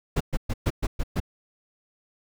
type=noise bursts; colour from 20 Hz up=brown; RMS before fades=-23 dBFS; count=7; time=0.16-1.202 s; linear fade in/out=10 ms; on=46 ms; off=120 ms; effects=none